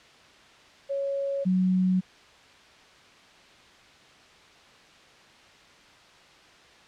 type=tone pair in turn; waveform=sine; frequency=554.4 / 185.01 Hz; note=C#5 / F#3; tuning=0 / 0 cents; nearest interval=octave + perfect fifth; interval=1900 cents; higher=first; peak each=-26 / -20 dBFS; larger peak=second; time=0.89-1.45 / 1.45-2.01 s; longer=neither; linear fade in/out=20 ms; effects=white hiss -53 dBFS RMS until 6.87 s + low-pass 4000 Hz 12 dB/octave